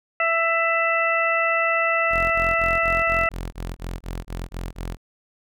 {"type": "harmonic tone", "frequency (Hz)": 664, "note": "E5", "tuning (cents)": 12, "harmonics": [1, 2, 3, 4], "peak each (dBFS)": [-24, -23, -23, -25], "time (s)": [0.2, 3.29], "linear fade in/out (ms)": 2}
{"type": "tone bursts", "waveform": "sawtooth", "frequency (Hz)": 43.65, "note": "F1", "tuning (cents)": 0, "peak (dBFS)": -24, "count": 12, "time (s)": [2.1, 4.971], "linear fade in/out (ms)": 50, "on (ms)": 220, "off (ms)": 21}
{"effects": []}